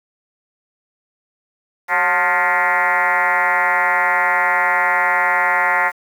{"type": "tone with frequency modulation", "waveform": "sine", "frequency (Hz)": 1400, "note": "F6", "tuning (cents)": 4, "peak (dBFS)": -13, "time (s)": [1.88, 5.92], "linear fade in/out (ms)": 50, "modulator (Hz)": 170, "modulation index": 4.2, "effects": ["7-bit"]}